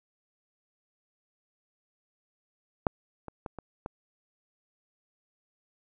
clicks, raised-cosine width 1 ms, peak -9 / -25 / -22 / -25 / -21 dBFS, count 5, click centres 2.868 / 3.283 / 3.462 / 3.587 / 3.861 s, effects none

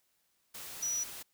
sine tone in noise, 5870 Hz, F#8, 15 cents flat, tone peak -31 dBFS, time 0.82-1.04 s, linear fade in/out 10 ms, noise white, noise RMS -45 dBFS, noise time 0.54-1.23 s, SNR +11 dB, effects white hiss -75 dBFS RMS until 1.33 s

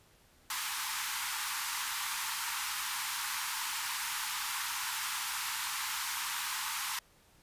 pink high-pass noise, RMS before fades -36 dBFS, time 0.5-6.99 s, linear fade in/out 2 ms, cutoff 850 Hz, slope 96 dB/octave, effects pink hiss -64 dBFS RMS until 7.42 s + resampled to 32000 Hz

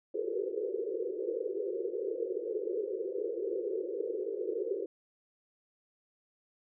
white band-pass noise, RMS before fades -35 dBFS, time 0.14-4.86 s, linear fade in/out 5 ms, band 350 to 500 Hz, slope 96 dB/octave, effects none

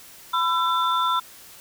sine tone cluster, 1004 / 1344 / 3546 Hz, B5 / E6 / A7, +28 / +33 / +13 cents, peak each -22 / -22 / -28 dBFS, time 0.33-1.2 s, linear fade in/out 10 ms, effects tanh soft clip ceiling -10 dBFS + white hiss -46 dBFS RMS until 1.6 s

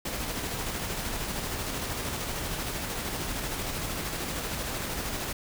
pink noise with tremolo, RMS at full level -32 dBFS, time 0.05-5.33 s, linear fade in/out 5 ms, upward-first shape square, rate 13 Hz, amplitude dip 25%, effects none

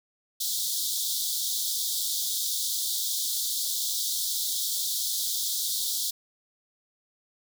pink high-pass noise, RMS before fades -29 dBFS, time 0.4-6.11 s, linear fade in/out 10 ms, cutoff 3400 Hz, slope 96 dB/octave, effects none

